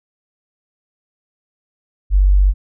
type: tone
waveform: sine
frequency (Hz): 48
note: G1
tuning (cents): -36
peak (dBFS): -8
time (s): 2.1-2.54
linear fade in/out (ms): 50
effects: none